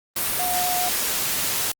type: tone in noise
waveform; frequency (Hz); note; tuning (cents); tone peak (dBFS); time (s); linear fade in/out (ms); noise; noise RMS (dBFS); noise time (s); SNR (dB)
sine; 722; F#5; -43; -24; 0.39-0.89; 5; white; -24; 0.16-1.72; -3
effects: Opus 32 kbps